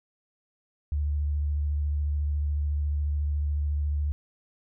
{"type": "tone with vibrato", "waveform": "sine", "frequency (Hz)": 73.42, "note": "D2", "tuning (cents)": 0, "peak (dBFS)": -24, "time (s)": [0.92, 4.12], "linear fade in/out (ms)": 0, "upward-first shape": "sine", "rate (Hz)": 14, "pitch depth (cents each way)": 23, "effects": []}